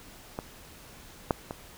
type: clicks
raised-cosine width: 1 ms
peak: -18 / -9 / -20 dBFS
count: 3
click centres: 0.389 / 1.308 / 1.509 s
effects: pink hiss -50 dBFS RMS until 1.77 s